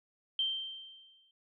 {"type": "tone with exponential decay", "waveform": "sine", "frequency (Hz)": 3136, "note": "G7", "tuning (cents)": 0, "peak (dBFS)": -27, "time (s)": [0.39, 1.31], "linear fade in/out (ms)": 2, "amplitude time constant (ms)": 200, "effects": []}